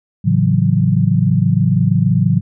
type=chord; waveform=sine; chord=F# minor seventh; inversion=first; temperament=equal; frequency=110 / 138.59 / 164.81 / 185 Hz; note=A2 / C#3 / E3 / F#3; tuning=0 / 0 / 0 / 0 cents; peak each=-16 dBFS; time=0.24-2.41 s; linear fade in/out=20 ms; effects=none